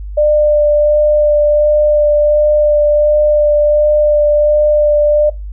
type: tone with vibrato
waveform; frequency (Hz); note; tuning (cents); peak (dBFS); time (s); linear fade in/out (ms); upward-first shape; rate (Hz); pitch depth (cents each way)
sine; 596; D5; +25; -7; 0.17-5.3; 10; sine; 1.4; 11
effects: noise-tail reverb RT60 0.2 s tail -18 dB re dry + added 50 Hz sine -22 dBFS peak until 5.52 s